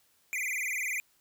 square tone with vibrato, 2217 Hz, C#7, in tune, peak -31 dBFS, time 0.33-1 s, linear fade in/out 0 ms, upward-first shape sine, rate 20 Hz, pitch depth 190 cents each way, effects white hiss -68 dBFS RMS until 1.2 s

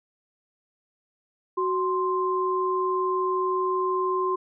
sine tone pair together, 371.8 / 1046.5 Hz, F#4 / C6, +8 / 0 cents, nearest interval octave + tritone, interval 1792 cents, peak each -25 dBFS, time 1.57-4.36 s, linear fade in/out 10 ms, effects none

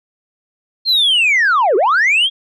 sine linear two-way sweep, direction down then up, 4270 to 350 to 3352 Hz, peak -8 dBFS, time 0.85-2.3 s, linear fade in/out 50 ms, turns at 1.76 s, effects tanh soft clip ceiling -8 dBFS

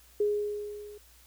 sine tone with level ramp, 415.3 Hz, G#4, in tune, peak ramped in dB -22 to -44 dBFS, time 0.2-0.98 s, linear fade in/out 5 ms, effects added 60 Hz sine -59 dBFS peak until 1.26 s + white hiss -59 dBFS RMS until 1.26 s

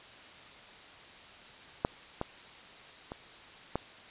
clicks, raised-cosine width 1 ms, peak -12 / -18 / -25 / -16 dBFS, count 4, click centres 1.849 / 2.214 / 3.119 / 3.756 s, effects white hiss -51 dBFS RMS until 4.1 s + resampled to 8000 Hz

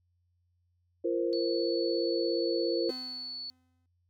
sine chord, F suspended fourth, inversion none, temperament equal with one note detuned, 343.2 / 466.2 / 523.3 Hz, F4 / Bb4 / C5, -30 / 0 / 0 cents, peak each -30 / -32 / -33 dBFS, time 1.04-2.91 s, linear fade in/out 10 ms
sine tone, 4440 Hz, C#8, 2 cents sharp, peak -37 dBFS, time 1.33-3.5 s, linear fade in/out 0 ms
45% pulse tone with exponential decay, 255.6 Hz, C4, 40 cents flat, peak -40 dBFS, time 2.89-3.86 s, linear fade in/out 1 ms, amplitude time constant 210 ms
effects added 88 Hz sine -70 dBFS peak until 4.09 s

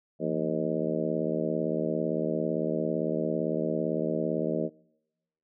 harmonic tone with a mistuned harmonic, 77.78 Hz, D#2, in tune, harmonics 2 / 3 / 4 / 5 / 6 / 7 / 8, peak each -34 / -34 / -34 / -34 / -34 / -34 / -34 dBFS, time 0.19-4.7 s, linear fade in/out 50 ms, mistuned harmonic 2, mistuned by +140 cents, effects noise-tail reverb RT60 1.0 s tail -26 dB re dry

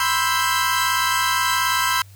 sawtooth chord, C major seventh, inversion third, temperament equal with one note detuned, 987.8 / 1046.5 / 1318.5 / 1581.6 Hz, B5 / C6 / E6 / G6, 0 / 0 / 0 / +15 cents, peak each -20 dBFS, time 0-2.02 s, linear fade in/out 2 ms, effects added 98 Hz sine -42 dBFS peak until 2.15 s + white hiss -53 dBFS RMS until 2.15 s

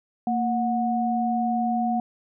sine tone pair together, 230.3 / 731.2 Hz, A#3 / F#5, -21 / -21 cents, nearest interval octave + minor sixth, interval 2000 cents, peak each -24 dBFS, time 0.27-2 s, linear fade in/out 2 ms, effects none

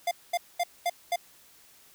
square tone bursts, 698.5 Hz, F5, in tune, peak -25 dBFS, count 5, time 0.07-1.16 s, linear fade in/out 5 ms, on 42 ms, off 220 ms, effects white hiss -57 dBFS RMS until 1.94 s

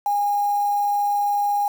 sine tone with quantisation, 817 Hz, G#5, 29 cents flat, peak -18 dBFS, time 0.06-1.68 s, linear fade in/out 2 ms, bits 6, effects none

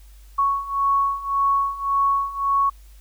sine beating tone pair, 1108.7 / 1110.5 Hz, C#6 / C#6, 0 / +3 cents, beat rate 1.8 Hz, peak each -23 / -20 dBFS, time 0.38-2.7 s, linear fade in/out 10 ms, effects added 50 Hz sine -43 dBFS peak until 3 s + white hiss -57 dBFS RMS until 3 s

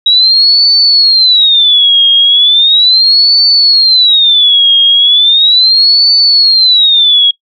sine tone with vibrato, 3827 Hz, A#7, 45 cents sharp, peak -3 dBFS, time 0.06-7.31 s, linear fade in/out 5 ms, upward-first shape sine, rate 0.37 Hz, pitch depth 280 cents each way, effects noise-tail reverb RT60 0.1 s tail -22 dB re dry

